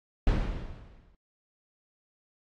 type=noise with exponential decay; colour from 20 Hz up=brown; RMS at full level=-22 dBFS; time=0.27-1.15 s; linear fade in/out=2 ms; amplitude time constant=190 ms; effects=low-pass 4000 Hz 12 dB/octave + AAC 48 kbps